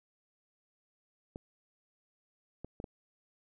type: clicks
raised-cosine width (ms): 2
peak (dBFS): -28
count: 4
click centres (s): 1.359 / 2.646 / 2.801 / 2.842
effects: none